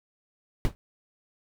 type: noise with exponential decay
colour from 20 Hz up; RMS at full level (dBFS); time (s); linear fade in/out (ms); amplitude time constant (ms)
brown; -19; 0.65-0.75; 0; 21
effects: none